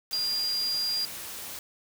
sine tone in noise, 4800 Hz, D8, 37 cents sharp, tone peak -26 dBFS, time 0.13-1.05 s, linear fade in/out 0 ms, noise white, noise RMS -39 dBFS, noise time 0.11-1.59 s, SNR +10 dB, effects none

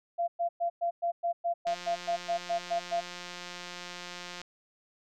sine tone bursts, 687 Hz, F5, 29 cents flat, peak -26 dBFS, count 14, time 0.18-3.01 s, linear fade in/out 20 ms, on 100 ms, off 110 ms
click train, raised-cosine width 0.2 ms, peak -24 dBFS, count 487, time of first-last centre 1.67-4.416 s, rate 177 Hz
effects none

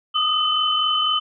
sine tone cluster, 1221 / 1265 / 3039 Hz, D#6 / D#6 / F#7, -33 / +28 / +46 cents, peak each -23 / -26 / -19 dBFS, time 0.14-1.2 s, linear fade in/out 20 ms, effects none

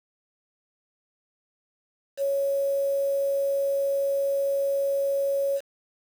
sine tone with quantisation, 554.4 Hz, C#5, in tune, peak -22 dBFS, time 2.17-5.61 s, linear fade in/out 50 ms, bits 7, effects none

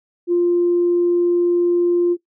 sine tone, 349.2 Hz, F4, in tune, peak -12 dBFS, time 0.27-2.17 s, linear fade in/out 50 ms, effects noise-tail reverb RT60 0.1 s tail -18 dB re dry + tanh soft clip ceiling -8 dBFS

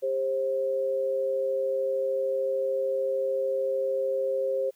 sine tone pair together, 398.4 / 531.8 Hz, G4 / C5, +28 / +28 cents, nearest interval perfect fourth, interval 500 cents, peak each -32 / -25 dBFS, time 0.02-4.71 s, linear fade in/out 20 ms, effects white hiss -66 dBFS RMS until 4.75 s

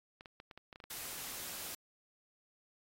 clicks, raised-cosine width 0.3 ms, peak -34 dBFS, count 12, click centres 0.209 / 0.258 / 0.401 / 0.512 / 0.576 / 0.728 / 0.759 / 0.802 / 0.84 / 1.055 / 1.132 / 1.269 s
white noise, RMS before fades -44 dBFS, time 0.9-1.75 s, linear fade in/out 5 ms
effects AAC 48 kbps

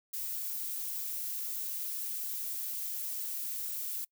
violet noise, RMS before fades -37 dBFS, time 0.13-4.05 s, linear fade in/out 10 ms, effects noise-tail reverb RT60 0.1 s tail -25 dB re dry

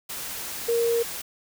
sine tone in noise, 466.2 Hz, A#4, in tune, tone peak -20 dBFS, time 0.68-1.03 s, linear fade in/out 10 ms, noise white, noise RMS -34 dBFS, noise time 0.09-1.22 s, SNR +11 dB, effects none

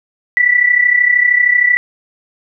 sine tone with amplitude modulation, 1965 Hz, B6, 9 cents flat, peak -5 dBFS, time 0.37-1.77 s, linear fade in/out 0 ms, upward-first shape sine, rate 33 Hz, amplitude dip 70%, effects none

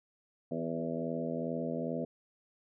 harmonic tone with a mistuned harmonic, 82.41 Hz, E2, in tune, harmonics 2 / 3 / 4 / 5 / 6 / 7 / 8, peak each -40 / -37 / -44 / -43 / -40 / -41 / -42 dBFS, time 0.51-2.05 s, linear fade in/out 5 ms, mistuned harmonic 5, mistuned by -21 cents, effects none

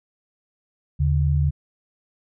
sine tone pair together, 77.87 / 142.4 Hz, D#2 / C#3, +2 / +47 cents, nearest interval minor seventh, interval 1045 cents, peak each -19 / -20 dBFS, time 0.99-1.51 s, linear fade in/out 20 ms, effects none

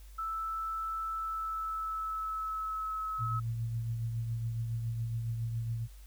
sine tone with pitch glide, 1318.5 to 1290.6 Hz, E6 to E6, 0 to -37 cents, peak -33 dBFS, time 0.18-3.4 s, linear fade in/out 10 ms, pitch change -37 cents, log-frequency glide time 1.11-3.13 s
sine tone with tremolo, 115.1 Hz, A#2, 22 cents flat, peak -30 dBFS, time 3.18-5.88 s, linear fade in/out 50 ms, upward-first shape triangle, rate 7.2 Hz, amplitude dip 40%
effects added 50 Hz sine -48 dBFS peak until 6.06 s + white hiss -62 dBFS RMS until 6.06 s

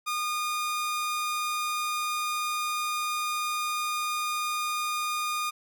sawtooth tone, 1221 Hz, D#6, 33 cents flat, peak -24 dBFS, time 0.06-5.51 s, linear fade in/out 20 ms, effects none

